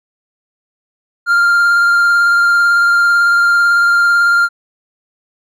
triangle tone with vibrato, 1396.9 Hz, F6, in tune, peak -6 dBFS, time 1.26-4.49 s, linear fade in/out 50 ms, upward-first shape sine, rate 18 Hz, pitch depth 12 cents each way, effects none

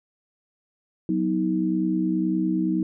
sine chord, B major, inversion second, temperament equal with one note detuned, 185 / 246.9 / 316.6 Hz, F#3 / B3 / D#4, 0 / 0 / +30 cents, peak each -25 / -29 / -23 dBFS, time 1.09-2.83 s, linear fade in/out 2 ms, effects none

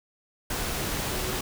sine tone in noise, 370 Hz, F#4, in tune, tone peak -37 dBFS, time 1.11-1.38 s, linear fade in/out 5 ms, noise pink, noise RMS -30 dBFS, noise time 0.5-1.41 s, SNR -10 dB, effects none

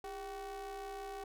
square ring-modulated tone, 185 Hz, F#3, in tune, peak -40 dBFS, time 0.04-1.24 s, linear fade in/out 2 ms, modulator 588 Hz, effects none

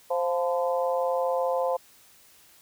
harmonic tone with a mistuned harmonic, 174.61 Hz, F3, in tune, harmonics 3 / 4 / 5 / 6, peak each -25 / -30 / -32 / -34 dBFS, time 0.1-1.77 s, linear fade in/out 10 ms, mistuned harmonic 6, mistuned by -48 cents, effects white hiss -56 dBFS RMS until 2.61 s

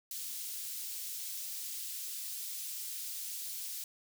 white high-pass noise, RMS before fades -41 dBFS, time 0.11-3.84 s, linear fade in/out 2 ms, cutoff 4000 Hz, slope 12 dB/octave, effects none

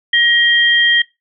sine tone pair together, 1893 / 3192 Hz, A#6 / G7, +26 / +31 cents, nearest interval major sixth, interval 905 cents, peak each -12 dBFS, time 0.13-1.02 s, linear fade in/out 5 ms, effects noise-tail reverb RT60 0.2 s tail -19 dB re dry

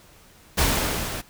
pink noise with level ramp, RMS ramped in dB -19 to -32 dBFS, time 0.57-1.22 s, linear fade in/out 20 ms, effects pink hiss -52 dBFS RMS until 1.29 s

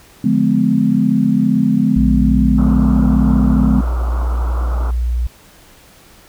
sine chord, D diminished seventh, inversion none, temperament just, 146.83 / 176.2 / 211.4 / 253.7 Hz, D3 / F3 / Ab3 / Cb4, 0 / +16 / +31 / +47 cents, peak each -20 / -19 / -14 / -15 dBFS, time 0.24-3.81 s, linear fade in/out 5 ms
sine tone, 60 Hz, B1, 49 cents flat, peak -14 dBFS, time 1.96-5.27 s, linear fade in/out 5 ms
white low-pass noise, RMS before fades -30 dBFS, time 2.58-4.91 s, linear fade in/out 5 ms, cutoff 1400 Hz, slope 96 dB/octave
effects pink hiss -45 dBFS RMS until 6.28 s

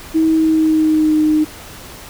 sine tone with pitch glide, 320 to 307.5 Hz, D#4 to D#4, +49 to -20 cents, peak -10 dBFS, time 0.14-1.45 s, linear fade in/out 20 ms, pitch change -69 cents, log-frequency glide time 0.32-1.21 s, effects pink hiss -35 dBFS RMS until 2.09 s

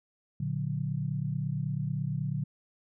sine chord, Bb augmented, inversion none, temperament just, 116.54 / 145.68 / 182.1 Hz, Bb2 / D3 / F#3, 0 / -14 / -27 cents, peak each -35 / -31 / -36 dBFS, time 0.4-2.44 s, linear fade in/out 5 ms, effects none

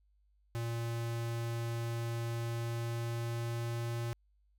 square tone with pitch glide, 116.54 to 117.35 Hz, A#2 to A#2, 0 to +12 cents, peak -35 dBFS, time 0.55-4.13 s, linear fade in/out 0 ms, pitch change +12 cents, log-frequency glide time 2.24-4 s, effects added 50 Hz sine -67 dBFS peak until 4.58 s

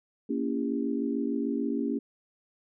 sine chord, A# diminished seventh, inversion none, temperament just, 233.1 / 279.7 / 335.6 / 402.8 Hz, A#3 / C#4 / E4 / G4, 0 / +16 / +31 / +47 cents, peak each -31 / -30 / -36 / -35 dBFS, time 0.29-1.99 s, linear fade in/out 10 ms, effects none

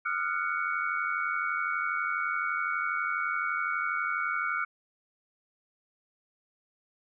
sine tone cluster, 1221 / 1374 / 1466 / 2236 Hz, D#6 / F6 / F#6 / C#7, -33 / -29 / -16 / +14 cents, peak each -36 / -31 / -33 / -35 dBFS, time 0.05-4.65 s, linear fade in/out 10 ms, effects none

